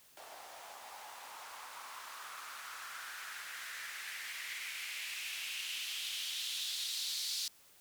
blue noise with band-pass filter sweep, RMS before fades -43 dBFS, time 0.17-7.48 s, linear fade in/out 2 ms, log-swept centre 680 to 4400 Hz, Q 3, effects white hiss -63 dBFS RMS until 7.8 s

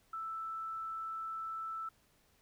sine tone, 1321 Hz, E6, 3 cents sharp, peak -38 dBFS, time 0.13-1.89 s, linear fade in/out 5 ms, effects pink hiss -70 dBFS RMS until 2.41 s

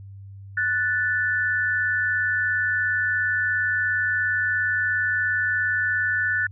sine tone pair together, 1480 / 1757.1 Hz, F#6 / A6, 0 / -3 cents, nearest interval minor third, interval 297 cents, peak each -23 dBFS, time 0.57-6.47 s, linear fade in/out 5 ms, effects added 98 Hz sine -38 dBFS peak until 6.51 s

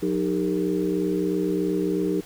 sine tone cluster, 181.1 / 309.2 / 396.9 / 460 Hz, F#3 / D#4 / G4 / A#4, -37 / -11 / +22 / -23 cents, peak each -28 / -25 / -26 / -31 dBFS, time 0.02-2.21 s, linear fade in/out 10 ms, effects pink hiss -46 dBFS RMS until 2.25 s

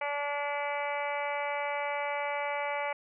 harmonic tone, 288.3 Hz, D4, 32 cents flat, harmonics 2 / 3 / 4 / 5 / 6 / 7 / 8 / 9 / 10, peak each -35 / -35 / -41 / -43 / -48 / -39 / -38 / -51 / -51 dBFS, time 0.01-2.93 s, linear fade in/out 5 ms, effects none

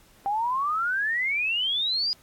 sine exponential sweep, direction up, 784 to 4978 Hz, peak -23 dBFS, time 0.26-2.13 s, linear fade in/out 0 ms, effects pink hiss -57 dBFS RMS until 2.22 s + AAC 64 kbps

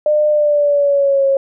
sine tone with pitch glide, 602 to 545.7 Hz, D5 to C#5, +43 to -27 cents, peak -10 dBFS, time 0.06-1.37 s, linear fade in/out 2 ms, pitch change -170 cents, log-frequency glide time 0.3-1.26 s, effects none

